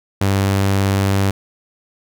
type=tone; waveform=sawtooth; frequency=98 Hz; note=G2; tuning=in tune; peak=-10 dBFS; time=0.21-1.31 s; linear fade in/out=5 ms; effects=none